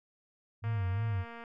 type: tone with vibrato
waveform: sine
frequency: 101 Hz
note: G#2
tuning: 48 cents flat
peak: -29 dBFS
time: 0.62-1.25 s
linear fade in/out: 50 ms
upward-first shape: sine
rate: 2.9 Hz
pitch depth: 160 cents each way
type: click train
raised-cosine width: 0.5 ms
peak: -32 dBFS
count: 187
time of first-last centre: 0.64-1.438 s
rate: 233 Hz
effects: none